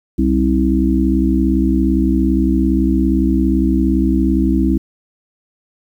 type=harmonic tone with a mistuned harmonic; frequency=64.8 Hz; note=C2; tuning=16 cents flat; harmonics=1 / 3 / 4 / 5; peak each=-17 / -17 / -17 / -17 dBFS; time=0.18-4.78 s; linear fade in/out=10 ms; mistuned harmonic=4; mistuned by=+48 cents; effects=8-bit